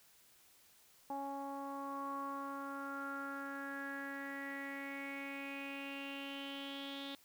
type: tone with low-pass filter sweep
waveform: sawtooth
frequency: 277.2 Hz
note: C#4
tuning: in tune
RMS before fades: -44 dBFS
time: 1.1-7.15 s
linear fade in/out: 2 ms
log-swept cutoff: 870 to 3600 Hz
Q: 8
effects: white hiss -66 dBFS RMS until 7.24 s